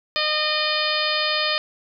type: harmonic tone with a mistuned harmonic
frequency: 611 Hz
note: D#5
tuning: 32 cents flat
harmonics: 1 / 2 / 3 / 4 / 5 / 6 / 7 / 8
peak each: -28 / -28 / -28 / -28 / -28 / -28 / -28 / -28 dBFS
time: 0.16-1.58 s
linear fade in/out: 0 ms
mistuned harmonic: 6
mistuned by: -21 cents
effects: none